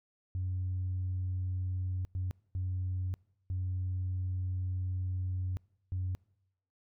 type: tone bursts at uneven times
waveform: sine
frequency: 92.1 Hz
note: F#2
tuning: 7 cents flat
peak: -30 dBFS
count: 5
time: 0.35-2.05 / 2.15-2.31 / 2.55-3.14 / 3.5-5.57 / 5.92-6.15 s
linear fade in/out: 0 ms
effects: noise-tail reverb RT60 0.9 s tail -26 dB re dry + tanh soft clip ceiling -28 dBFS